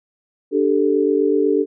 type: chord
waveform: sine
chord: D suspended fourth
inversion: none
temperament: equal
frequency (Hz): 293.7 / 392 / 440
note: D4 / G4 / A4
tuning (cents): 0 / 0 / 0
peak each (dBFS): -19 / -18 / -18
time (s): 0.51-1.66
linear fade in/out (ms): 50
effects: none